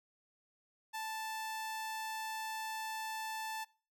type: tone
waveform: sawtooth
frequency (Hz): 880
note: A5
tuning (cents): 0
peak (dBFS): -35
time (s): 0.93-3.65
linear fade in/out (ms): 20
effects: noise-tail reverb RT60 0.4 s tail -23 dB re dry